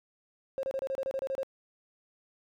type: tone bursts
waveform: triangle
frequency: 536 Hz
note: C5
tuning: 42 cents sharp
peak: -26 dBFS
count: 11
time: 0.58-1.431 s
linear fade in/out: 0 ms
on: 51 ms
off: 29 ms
effects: tanh soft clip ceiling -27 dBFS